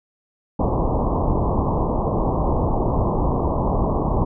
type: low-pass noise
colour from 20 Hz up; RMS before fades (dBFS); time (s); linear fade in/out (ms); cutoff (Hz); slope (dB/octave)
pink; -20; 0.59-4.25; 10; 1100; 96
effects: none